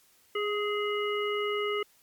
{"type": "harmonic tone with a mistuned harmonic", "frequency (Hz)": 414.6, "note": "G#4", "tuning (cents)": -3, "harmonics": [1, 3, 5, 7], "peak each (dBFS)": [-29, -34, -36, -37], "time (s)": [0.35, 1.83], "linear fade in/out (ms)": 5, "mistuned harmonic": 3, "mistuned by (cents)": 22, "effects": ["white hiss -63 dBFS RMS until 2.02 s", "MP3 96 kbps"]}